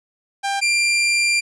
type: tone pair in turn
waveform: sawtooth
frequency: 794 / 2379 Hz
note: G5 / D7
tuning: +22 / +22 cents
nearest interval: octave + perfect fifth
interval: 1900 cents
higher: second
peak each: -16 / -12 dBFS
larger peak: second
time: 0.43-0.61 / 0.61-1.41 s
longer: second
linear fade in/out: 20 ms
effects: resampled to 22050 Hz